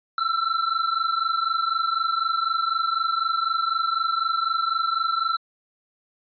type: tone pair together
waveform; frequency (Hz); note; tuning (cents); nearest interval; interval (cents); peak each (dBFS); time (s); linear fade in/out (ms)
square; 1328 / 1352; E6 / E6; +12 / +43; unison; 31; -25; 0.18-5.37; 2
effects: resampled to 11025 Hz